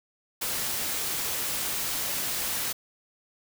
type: noise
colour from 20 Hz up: white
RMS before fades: -30 dBFS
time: 0.41-2.73 s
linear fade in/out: 10 ms
effects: none